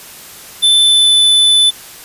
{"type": "tone with pitch glide", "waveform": "square", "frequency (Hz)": [3526, 3504], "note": ["A7", "A7"], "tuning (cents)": [3, -8], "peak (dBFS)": -7, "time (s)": [0.62, 1.71], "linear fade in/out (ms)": 20, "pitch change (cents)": -11, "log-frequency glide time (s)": [0.8, 1.17], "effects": ["white hiss -34 dBFS RMS until 2.04 s", "resampled to 32000 Hz"]}